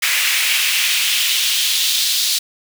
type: noise with high-pass filter sweep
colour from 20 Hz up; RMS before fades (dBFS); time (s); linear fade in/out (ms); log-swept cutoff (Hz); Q
pink; -17; 0.02-2.39; 10; 2100 to 4100; 2.4
effects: none